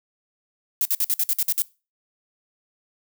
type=noise bursts; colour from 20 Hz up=violet; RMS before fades=-21 dBFS; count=9; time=0.81-1.62 s; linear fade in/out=0 ms; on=42 ms; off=54 ms; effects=noise-tail reverb RT60 0.3 s tail -22 dB re dry